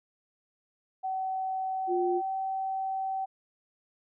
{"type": "tone with pitch glide", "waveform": "sine", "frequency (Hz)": [759, 767.8], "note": ["F#5", "G5"], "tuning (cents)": [44, -36], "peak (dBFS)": -29, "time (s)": [1.03, 3.26], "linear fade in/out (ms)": 20, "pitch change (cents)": 20, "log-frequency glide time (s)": [1.78, 2.1]}
{"type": "tone", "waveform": "sine", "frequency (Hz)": 355.3, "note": "F4", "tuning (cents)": 30, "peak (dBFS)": -26, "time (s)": [1.87, 2.22], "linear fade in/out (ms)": 50}
{"effects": []}